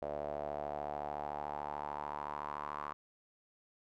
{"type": "tone with band-pass filter sweep", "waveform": "sawtooth", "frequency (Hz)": 73.6, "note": "D2", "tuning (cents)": 4, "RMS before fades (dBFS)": -41, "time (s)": [0.02, 2.93], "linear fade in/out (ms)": 0, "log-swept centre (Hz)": [610, 1100], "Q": 5.1, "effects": []}